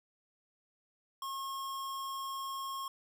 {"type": "tone", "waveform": "square", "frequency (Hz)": 1082, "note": "C#6", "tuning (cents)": -42, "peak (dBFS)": -38, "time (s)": [1.22, 2.88], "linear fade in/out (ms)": 2, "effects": []}